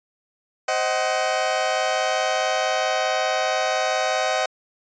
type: chord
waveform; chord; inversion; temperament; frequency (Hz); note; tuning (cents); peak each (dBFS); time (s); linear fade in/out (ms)
sawtooth; C diminished; none; just; 523.3 / 627.9 / 753.5; C5 / Eb5 / Gb5; 0 / +16 / +31; -23 / -20 / -20; 0.68-4.46; 5
effects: resampled to 16000 Hz